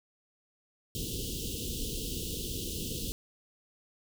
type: band-stop noise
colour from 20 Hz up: pink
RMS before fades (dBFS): -36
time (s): 0.95-3.12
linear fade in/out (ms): 0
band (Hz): 500 to 2800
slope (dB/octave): 96
effects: none